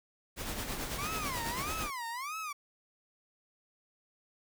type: noise with tremolo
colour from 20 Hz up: pink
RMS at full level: -36 dBFS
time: 0.36-1.91 s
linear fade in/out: 50 ms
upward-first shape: sine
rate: 9.1 Hz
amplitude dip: 45%
type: tone with vibrato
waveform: 30% pulse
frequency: 1092 Hz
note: C#6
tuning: 26 cents flat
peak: -34 dBFS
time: 0.98-2.53 s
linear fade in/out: 10 ms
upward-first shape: sine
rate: 1.6 Hz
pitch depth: 300 cents each way
effects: none